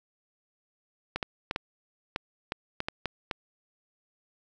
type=clicks; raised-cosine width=0.3 ms; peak=-14 dBFS; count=10; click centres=1.16 / 1.228 / 1.511 / 1.561 / 2.161 / 2.521 / 2.804 / 2.885 / 3.057 / 3.312 s; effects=none